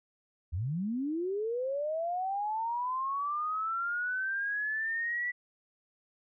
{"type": "linear sweep", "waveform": "sine", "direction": "up", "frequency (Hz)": [73.42, 1969], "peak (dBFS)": -30, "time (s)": [0.52, 5.32], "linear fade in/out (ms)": 20, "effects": []}